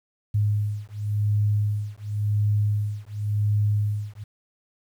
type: beating tone pair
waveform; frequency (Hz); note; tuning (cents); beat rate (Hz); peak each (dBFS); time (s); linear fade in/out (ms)
sine; 103.83 / 104.75; G#2 / G#2; 0 / +15; 0.92; -24; 0.34-4.24; 10
effects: 9-bit